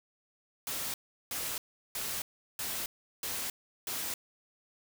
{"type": "noise bursts", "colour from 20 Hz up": "white", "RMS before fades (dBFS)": -36, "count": 6, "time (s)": [0.67, 4.14], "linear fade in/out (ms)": 2, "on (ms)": 270, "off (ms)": 370, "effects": []}